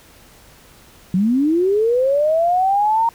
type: linear sweep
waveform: sine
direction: up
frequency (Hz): 174.61 to 932.3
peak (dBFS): -13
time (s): 1.14-3.09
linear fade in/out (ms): 2
effects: pink hiss -47 dBFS RMS until 3.14 s